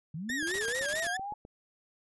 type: linear sweep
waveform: sine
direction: up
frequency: 144.4 to 850 Hz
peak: -35 dBFS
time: 0.14-1.34 s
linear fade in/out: 5 ms
type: tone with vibrato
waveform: 40% pulse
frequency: 1747 Hz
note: A6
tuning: 13 cents flat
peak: -31 dBFS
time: 0.29-1.17 s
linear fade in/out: 5 ms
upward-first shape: sine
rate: 4.6 Hz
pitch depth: 150 cents each way
type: click train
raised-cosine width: 2 ms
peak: -34 dBFS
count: 10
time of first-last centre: 0.3-1.451 s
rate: 7.82 Hz
type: noise bursts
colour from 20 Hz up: white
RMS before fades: -38 dBFS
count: 9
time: 0.47-1.071 s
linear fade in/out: 0 ms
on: 49 ms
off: 20 ms
effects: resampled to 24000 Hz